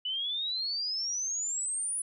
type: exponential sweep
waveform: sine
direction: up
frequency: 2960 to 10060 Hz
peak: -30 dBFS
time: 0.05-2.02 s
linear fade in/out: 5 ms
effects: none